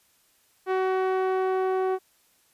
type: tone with low-pass filter sweep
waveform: sawtooth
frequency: 376 Hz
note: F#4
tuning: 28 cents sharp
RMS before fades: -25 dBFS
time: 0.66-1.99 s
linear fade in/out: 50 ms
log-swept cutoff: 1700 to 960 Hz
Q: 0.79
effects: white hiss -64 dBFS RMS until 2.53 s + resampled to 32000 Hz